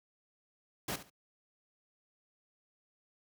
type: noise with echo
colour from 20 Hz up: pink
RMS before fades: -36 dBFS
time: 0.88-0.96 s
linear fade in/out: 5 ms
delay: 70 ms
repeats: 2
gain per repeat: -13 dB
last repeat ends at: 1.1 s
effects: high-pass 100 Hz 12 dB/octave